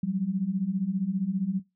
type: beating tone pair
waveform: sine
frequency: 180.2 / 195.2 Hz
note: F#3 / G3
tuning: -45 / -7 cents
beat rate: 15 Hz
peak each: -28 dBFS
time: 0.03-1.6 s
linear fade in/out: 5 ms
effects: noise-tail reverb RT60 0.2 s tail -17 dB re dry